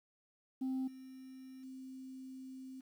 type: tone with level steps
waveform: sine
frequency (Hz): 261.6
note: C4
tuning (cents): 0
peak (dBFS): -32 / -49 / -46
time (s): 0.61-2.81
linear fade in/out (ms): 10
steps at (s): 0.87 / 1.63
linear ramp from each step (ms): 10
effects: tanh soft clip ceiling -33 dBFS + 11-bit